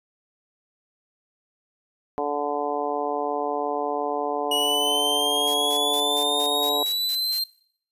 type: harmonic tone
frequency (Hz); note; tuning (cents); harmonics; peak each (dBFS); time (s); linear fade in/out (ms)
145.7; D3; -13; 2 / 3 / 4 / 5 / 6 / 7; -33 / -28 / -31 / -28 / -32 / -33; 2.18-6.83; 0
type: exponential sweep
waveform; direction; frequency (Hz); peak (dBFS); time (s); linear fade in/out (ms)
45% pulse; up; 2902 to 4186; -22; 4.51-7.44; 5
type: noise bursts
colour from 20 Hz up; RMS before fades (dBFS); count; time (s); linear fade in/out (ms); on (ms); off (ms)
blue; -34; 9; 5.47-7.389; 5; 71; 160
effects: noise-tail reverb RT60 0.6 s tail -21 dB re dry + resampled to 32000 Hz